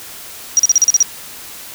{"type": "tone bursts", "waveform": "sine", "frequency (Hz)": 5740, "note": "F8", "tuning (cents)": 47, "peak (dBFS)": -6, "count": 8, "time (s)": [0.57, 1.027], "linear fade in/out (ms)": 0, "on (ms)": 23, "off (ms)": 39, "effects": ["white hiss -33 dBFS RMS until 1.74 s"]}